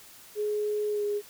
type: tone with pitch glide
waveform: sine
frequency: 420 to 412.8 Hz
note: G#4 to G#4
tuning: +19 to -10 cents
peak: -26 dBFS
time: 0.35-1.22 s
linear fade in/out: 50 ms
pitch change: -29 cents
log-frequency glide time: 0.89-1.04 s
effects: white hiss -51 dBFS RMS until 1.29 s